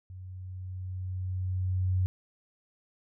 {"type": "tone with level ramp", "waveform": "sine", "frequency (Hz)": 92.5, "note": "F#2", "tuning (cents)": 0, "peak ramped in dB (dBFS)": [-41, -23], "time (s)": [0.1, 2.06], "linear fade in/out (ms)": 0, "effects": []}